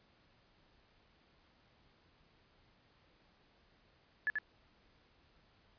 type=tone with echo; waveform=sine; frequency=1716 Hz; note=A6; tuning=44 cents flat; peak=-30 dBFS; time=4.27-4.3 s; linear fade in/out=0 ms; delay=85 ms; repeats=1; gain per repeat=-3 dB; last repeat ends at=4.385 s; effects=pink hiss -69 dBFS RMS until 5.78 s + resampled to 11025 Hz